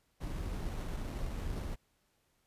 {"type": "noise with sample-and-hold", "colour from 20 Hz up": "brown", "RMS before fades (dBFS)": -38, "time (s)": [0.2, 1.76], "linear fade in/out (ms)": 20, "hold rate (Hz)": 4900, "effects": ["pink hiss -75 dBFS RMS until 2.46 s", "resampled to 32000 Hz"]}